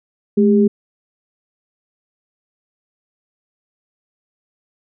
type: tone pair together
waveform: sine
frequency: 212.7 / 401.6 Hz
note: G#3 / G4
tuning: +42 / +42 cents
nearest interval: major seventh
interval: 1100 cents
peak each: -11 / -14 dBFS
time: 0.37-0.68 s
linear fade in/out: 10 ms
effects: none